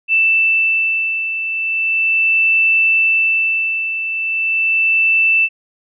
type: beating tone pair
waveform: sine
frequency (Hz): 2655 / 2655.38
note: E7 / E7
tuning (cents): +12 / +12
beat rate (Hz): 0.38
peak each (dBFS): -13 / -20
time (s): 0.08-5.49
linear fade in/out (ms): 50
effects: none